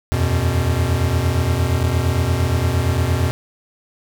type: chord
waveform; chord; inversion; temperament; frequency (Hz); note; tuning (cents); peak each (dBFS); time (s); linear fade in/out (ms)
square; E suspended second; none; equal with one note detuned; 82.41 / 91.07 / 123.47; E2 / F#2 / B2; 0 / -27 / 0; -21; 0.12-3.31; 0
effects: none